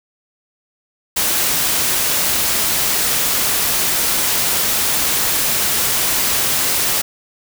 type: noise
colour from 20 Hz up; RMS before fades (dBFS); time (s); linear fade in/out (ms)
white; -17; 1.16-7.02; 10
effects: none